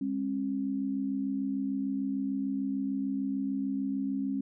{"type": "tone pair together", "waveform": "sine", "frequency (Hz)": [203.8, 270.5], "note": ["G#3", "C#4"], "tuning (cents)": [-32, -42], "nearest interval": "perfect fourth", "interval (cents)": 490, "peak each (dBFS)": [-34, -30], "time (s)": [0.01, 4.41], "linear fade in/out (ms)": 5, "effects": []}